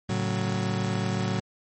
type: chord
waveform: 35% pulse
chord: F# minor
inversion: first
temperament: just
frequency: 111 / 138.75 / 185 Hz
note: A2 / C#3 / F#3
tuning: +16 / +2 / 0 cents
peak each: -27 / -31 / -27 dBFS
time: 0.09-1.4 s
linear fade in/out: 5 ms
effects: MP3 32 kbps